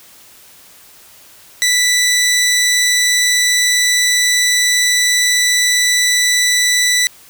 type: tone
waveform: 15% pulse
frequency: 1975.5 Hz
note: B6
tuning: in tune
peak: -5 dBFS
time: 1.62-7.07 s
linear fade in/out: 0 ms
effects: white hiss -43 dBFS RMS until 7.29 s